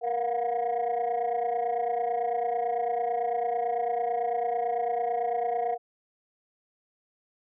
sine tone cluster, 471.5 / 701 / 730 Hz, A#4 / F5 / F#5, +20 / +6 / -24 cents, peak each -29 / -28 / -28 dBFS, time 0.01-5.78 s, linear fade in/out 50 ms, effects tanh soft clip ceiling -21 dBFS

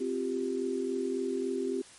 sine chord, C suspended fourth, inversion none, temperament just, 261.6 / 348.8 / 392.4 Hz, C4 / F4 / G4, 0 / -2 / +2 cents, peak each -34 / -35 / -32 dBFS, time 0-1.82 s, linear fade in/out 10 ms, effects white hiss -53 dBFS RMS until 1.98 s + MP3 48 kbps

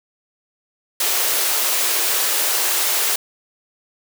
white high-pass noise, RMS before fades -19 dBFS, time 1-3.16 s, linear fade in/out 5 ms, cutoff 330 Hz, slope 48 dB/octave, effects none

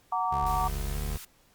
sine chord, Gb augmented, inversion none, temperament just, 740 / 925 / 1156.2 Hz, Gb5 / Bb5 / D6, 0 / -14 / -27 cents, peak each -30 dBFS, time 0.12-0.68 s, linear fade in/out 5 ms
25% pulse tone with pitch glide, 69.9 to 73.97 Hz, C#2 to D2, +15 to +13 cents, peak -30 dBFS, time 0.31-1.18 s, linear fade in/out 20 ms, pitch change +98 cents, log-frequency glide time 0.91-0.97 s
triangle tone, 43.65 Hz, F1, in tune, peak -29 dBFS, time 0.42-1.17 s, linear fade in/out 10 ms
white high-pass noise, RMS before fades -44 dBFS, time 0.46-1.25 s, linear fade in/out 5 ms, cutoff 1000 Hz, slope 24 dB/octave
effects pink hiss -63 dBFS RMS until 1.54 s + Opus 48 kbps

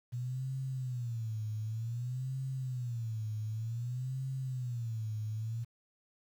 sine tone with vibrato, 119.7 Hz, A#2, 46 cents sharp, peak -34 dBFS, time 0.12-5.65 s, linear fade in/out 20 ms, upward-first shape sine, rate 0.54 Hz, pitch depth 180 cents each way, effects 10-bit

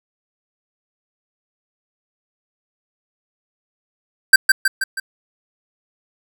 square tone with echo, 1568 Hz, G6, in tune, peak -3 dBFS, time 4.33-4.36 s, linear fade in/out 5 ms, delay 160 ms, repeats 4, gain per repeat -5 dB, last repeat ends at 5 s, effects none

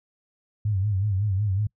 sine tone with vibrato, 100 Hz, G2, 35 cents sharp, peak -21 dBFS, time 0.65-1.67 s, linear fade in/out 5 ms, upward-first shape sine, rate 5.4 Hz, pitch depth 120 cents each way, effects noise-tail reverb RT60 0.1 s tail -26 dB re dry

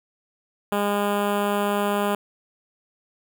10% pulse tone with notch filter, 204 Hz, G#3, 31 cents flat, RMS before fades -23 dBFS, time 0.72-2.15 s, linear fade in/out 2 ms, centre 5400 Hz, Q 0.6, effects none

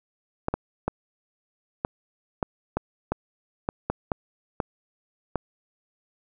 clicks, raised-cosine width 1 ms, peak -10 dBFS, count 12, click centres 0.484 / 0.54 / 0.88 / 1.849 / 2.428 / 2.77 / 3.12 / 3.689 / 3.9 / 4.118 / 4.602 / 5.357 s, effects none

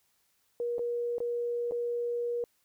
sine tone with dropouts, 477.3 Hz, A#4, 41 cents sharp, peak -29 dBFS, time 0.6-2.44 s, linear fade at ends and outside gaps 1 ms, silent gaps 0.783-0.792 / 1.183-1.203 / 1.711-1.72 s, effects white hiss -72 dBFS RMS until 2.64 s

